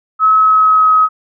sine tone with pitch glide, 1287 to 1270 Hz, E6 to D#6, -42 to +35 cents, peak -6 dBFS, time 0.19-1.09 s, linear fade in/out 50 ms, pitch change -23 cents, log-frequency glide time 0.36-0.92 s, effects none

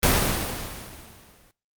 pink noise with exponential decay, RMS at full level -17 dBFS, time 0.03-1.51 s, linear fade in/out 1 ms, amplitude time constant 320 ms, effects noise-tail reverb RT60 0.3 s tail -21 dB re dry + Opus 24 kbps

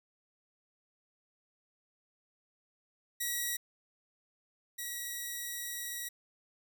5% pulse tone pair in turn, 1921 / 1921 Hz, B6 / B6, -48 / -48 cents, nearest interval unison, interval 0 cents, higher neither, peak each -22 / -27 dBFS, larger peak first, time 3.2-3.57 / 4.78-6.09 s, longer second, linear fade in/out 10 ms, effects none

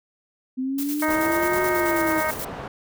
sine linear two-way sweep, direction up then down, 254.8 to 365.6 to 314.8 Hz, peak -23 dBFS, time 0.57-2.21 s, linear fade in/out 20 ms, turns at 1.63 s
blue noise with tremolo, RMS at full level -32 dBFS, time 0.78-2.45 s, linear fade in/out 5 ms, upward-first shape square, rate 9.3 Hz, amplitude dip 50%
harmonic tone, 311.1 Hz, D#4, in tune, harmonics 2 / 3 / 4 / 5 / 6 / 7, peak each -26 / -28 / -29 / -30 / -31 / -31 dBFS, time 1.02-2.31 s, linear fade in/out 5 ms
white low-pass noise, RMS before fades -34 dBFS, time 1.08-2.68 s, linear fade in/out 5 ms, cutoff 950 Hz, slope 12 dB/octave
effects none

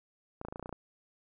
clicks, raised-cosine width 1 ms, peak -26 dBFS, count 10, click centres 0.414 / 0.45 / 0.485 / 0.525 / 0.559 / 0.596 / 0.627 / 0.659 / 0.693 / 0.727 s, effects none

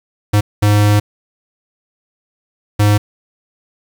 square tone bursts at uneven times, 103.83 Hz, G#2, in tune, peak -9 dBFS, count 3, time 0.33-0.41 / 0.62-1 / 2.79-2.98 s, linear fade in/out 10 ms, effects 7-bit

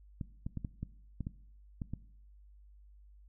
clicks, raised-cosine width 5 ms, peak -25 dBFS, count 9, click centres 0.212 / 0.465 / 0.573 / 0.648 / 0.83 / 1.207 / 1.269 / 1.818 / 1.936 s, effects noise-tail reverb RT60 0.7 s tail -19 dB re dry + added 50 Hz sine -55 dBFS peak until 3.28 s

